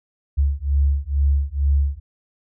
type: beating tone pair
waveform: sine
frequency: 69.3 / 71.5 Hz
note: C#2 / D2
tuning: 0 / -46 cents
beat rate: 2.2 Hz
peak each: -19 dBFS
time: 0.37-2 s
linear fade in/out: 20 ms
effects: none